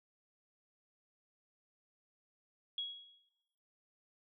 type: tone with exponential decay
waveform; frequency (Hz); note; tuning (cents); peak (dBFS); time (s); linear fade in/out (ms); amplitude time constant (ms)
sine; 3322; G#7; 0; -34; 2.78-3.29; 2; 110
effects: noise-tail reverb RT60 1.0 s tail -17 dB re dry

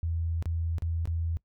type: tone with dropouts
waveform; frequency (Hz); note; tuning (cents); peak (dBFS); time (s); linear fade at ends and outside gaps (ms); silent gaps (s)
sine; 82.8; E2; +8; -27; 0.03-1.37; 0; 0.425-0.457 / 0.783-0.822 / 1.055-1.074
effects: noise-tail reverb RT60 0.1 s tail -22 dB re dry

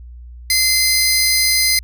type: tone pair together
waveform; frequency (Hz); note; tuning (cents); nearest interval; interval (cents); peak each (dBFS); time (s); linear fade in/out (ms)
20% pulse; 2072 / 4928; C7 / D#8; -17 / -17; octave + minor third; 1500; -10 / -10; 0.5-1.79; 2
effects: added 60 Hz sine -33 dBFS peak until 1.83 s

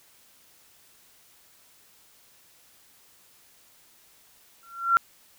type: tone with exponential growth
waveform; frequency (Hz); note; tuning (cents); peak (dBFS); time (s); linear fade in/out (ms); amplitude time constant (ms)
sine; 1368; F6; -36; -13; 4.63-4.97; 0; 72
effects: white hiss -58 dBFS RMS until 5.38 s

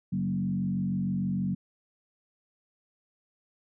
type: tone with frequency modulation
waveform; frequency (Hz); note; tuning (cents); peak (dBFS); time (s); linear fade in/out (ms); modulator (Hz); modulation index
sine; 187.2; F#3; +20; -26; 0.12-1.55; 10; 46.3; 1
effects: none

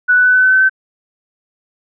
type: tone with pitch steps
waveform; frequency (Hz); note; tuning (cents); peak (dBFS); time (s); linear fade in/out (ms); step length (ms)
sine; 1480 / 1489.4 / 1498.9 / 1508.5 / 1518.1 / 1527.8 / 1537.5; F#6 / F#6 / F#6 / F#6 / F#6 / G6 / G6; 0 / +11 / +22 / +33 / +44 / -45 / -34; -7; 0.08-0.696; 20; 88
effects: none

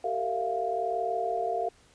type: tone cluster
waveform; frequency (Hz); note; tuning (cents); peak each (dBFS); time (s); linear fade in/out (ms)
sine; 388 / 453.7 / 660 / 701; G4 / A#4 / E5 / F5; -18 / -47 / +2 / +6; -36 / -33 / -35 / -29; 0.04-1.69; 5
effects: pink hiss -60 dBFS RMS until 1.94 s + resampled to 22050 Hz

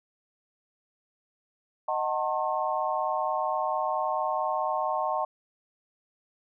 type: chord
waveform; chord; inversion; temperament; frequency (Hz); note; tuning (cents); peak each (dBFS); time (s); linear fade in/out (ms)
sine; D# diminished seventh; none; just; 622.3 / 746.7 / 896 / 1075.3; D#5 / F#5 / A5 / C6; 0 / +16 / +31 / +47; -31; 1.88-5.25; 5
effects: none

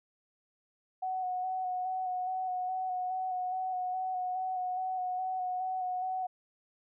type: tone with vibrato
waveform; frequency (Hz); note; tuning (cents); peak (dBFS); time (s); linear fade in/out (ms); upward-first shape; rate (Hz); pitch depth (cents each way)
sine; 740; F#5; 0; -31; 1.02-6.27; 10; square; 2.4; 19
effects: none

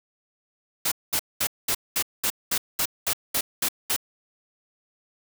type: noise bursts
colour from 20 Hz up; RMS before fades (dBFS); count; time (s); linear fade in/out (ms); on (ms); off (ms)
white; -24; 12; 0.85-3.964; 5; 67; 210
effects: none

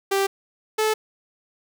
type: tone pair in turn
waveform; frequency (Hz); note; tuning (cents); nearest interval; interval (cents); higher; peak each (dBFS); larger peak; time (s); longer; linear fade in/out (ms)
sawtooth; 392 / 433.8; G4 / A4; 0 / -25; major second; 175; second; -15; neither; 0.11-0.27 / 0.78-0.94; neither; 10
effects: none

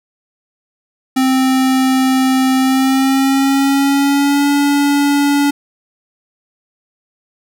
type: tone with pitch glide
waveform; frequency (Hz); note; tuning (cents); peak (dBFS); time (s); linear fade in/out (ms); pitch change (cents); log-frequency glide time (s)
square; 261.6 to 285.3; C4 to C#4; 0 to +50; -11; 1.16-5.51; 10; +150; 2.57-4.48
effects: none

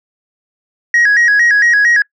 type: tone with vibrato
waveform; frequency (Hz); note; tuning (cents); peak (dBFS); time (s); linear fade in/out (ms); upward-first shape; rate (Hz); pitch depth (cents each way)
sine; 1775; A6; +15; -5; 0.94-2.02; 2; square; 4.4; 110
effects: noise-tail reverb RT60 0.1 s tail -25 dB re dry + tanh soft clip ceiling -5 dBFS

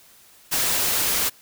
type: noise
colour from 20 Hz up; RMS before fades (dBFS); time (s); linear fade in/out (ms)
white; -22; 0.51-1.3; 20
effects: white hiss -52 dBFS RMS until 1.41 s

